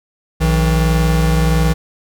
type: tone pair together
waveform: square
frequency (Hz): 60.49 / 160.1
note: B1 / D#3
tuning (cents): -35 / +50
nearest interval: octave + perfect fourth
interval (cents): 1685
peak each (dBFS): -15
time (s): 0.4-1.74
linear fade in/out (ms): 20
effects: none